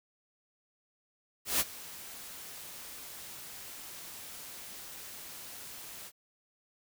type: noise with ADSR envelope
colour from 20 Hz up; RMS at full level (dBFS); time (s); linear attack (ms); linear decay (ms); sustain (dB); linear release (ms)
white; -27; 1.45-6.12; 150; 36; -19; 55
effects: none